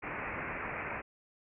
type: low-pass noise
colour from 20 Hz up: white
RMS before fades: -39 dBFS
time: 0.02-1.02 s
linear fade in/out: 20 ms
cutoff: 2500 Hz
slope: 96 dB/octave
effects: none